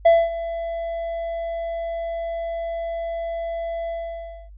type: tone with ADSR envelope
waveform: triangle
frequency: 670 Hz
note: E5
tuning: 28 cents sharp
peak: -7 dBFS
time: 0.05-4.5 s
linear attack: 10 ms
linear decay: 230 ms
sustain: -16 dB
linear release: 610 ms
effects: added 50 Hz sine -40 dBFS peak until 4.57 s + resampled to 8000 Hz